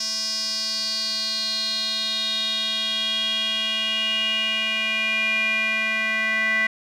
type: tone with band-pass filter sweep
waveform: square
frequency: 219.6 Hz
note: A3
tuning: 3 cents flat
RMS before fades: -24 dBFS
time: 0-6.67 s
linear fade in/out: 5 ms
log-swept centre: 5300 to 2000 Hz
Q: 7.5
effects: none